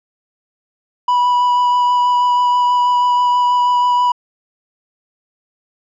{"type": "tone with vibrato", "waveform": "triangle", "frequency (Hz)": 982, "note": "B5", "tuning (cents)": -10, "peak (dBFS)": -9, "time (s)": [1.08, 4.12], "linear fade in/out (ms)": 5, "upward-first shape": "sine", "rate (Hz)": 6.2, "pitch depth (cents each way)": 10, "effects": ["resampled to 16000 Hz"]}